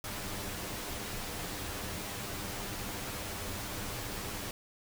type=noise with comb filter; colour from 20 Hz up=pink; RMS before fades=-39 dBFS; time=0.04-4.51 s; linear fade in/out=2 ms; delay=10 ms; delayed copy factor=+0.5; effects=none